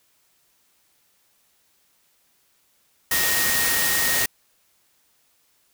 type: tone in noise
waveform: sine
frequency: 1864.7 Hz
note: A#6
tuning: in tune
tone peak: -25 dBFS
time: 3.11-4.26 s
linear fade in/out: 5 ms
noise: white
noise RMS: -22 dBFS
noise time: 3.11-4.26 s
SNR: -6 dB
effects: white hiss -64 dBFS RMS until 5.73 s